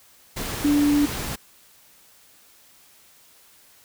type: tone in noise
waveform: sine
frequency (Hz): 291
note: D4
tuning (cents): -16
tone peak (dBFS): -16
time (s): 0.64-1.06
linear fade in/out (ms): 10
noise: pink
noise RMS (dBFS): -30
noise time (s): 0.36-1.36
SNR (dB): +11
effects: white hiss -54 dBFS RMS until 3.84 s